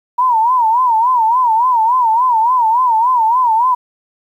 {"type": "tone with vibrato", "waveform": "sine", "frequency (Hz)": 949, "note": "A#5", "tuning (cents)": 31, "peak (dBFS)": -9, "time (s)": [0.18, 3.75], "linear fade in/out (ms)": 10, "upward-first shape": "sine", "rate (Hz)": 3.5, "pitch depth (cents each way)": 140, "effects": ["8-bit"]}